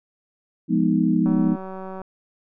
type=chord; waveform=sine; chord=F half-diminished seventh; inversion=none; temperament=equal; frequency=174.61 / 207.7 / 246.9 / 311.1 Hz; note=F3 / Ab3 / Cb4 / Eb4; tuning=0 / 0 / 0 / 0 cents; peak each=-22 dBFS; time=0.68-1.57 s; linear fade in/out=50 ms
type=click train; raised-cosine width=1 ms; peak=-22 dBFS; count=144; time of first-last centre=1.26-2.017 s; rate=189 Hz
effects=none